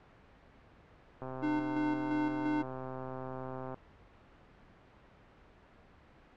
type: click train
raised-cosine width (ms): 1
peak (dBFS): -28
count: 329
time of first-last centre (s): 1.22-3.743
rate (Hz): 130
type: tone with tremolo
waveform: square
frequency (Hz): 301.4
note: D4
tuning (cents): +45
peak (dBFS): -30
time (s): 1.42-2.63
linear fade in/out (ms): 20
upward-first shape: square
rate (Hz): 2.9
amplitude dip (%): 40
effects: pink hiss -59 dBFS RMS until 6.36 s + low-pass 2000 Hz 12 dB/octave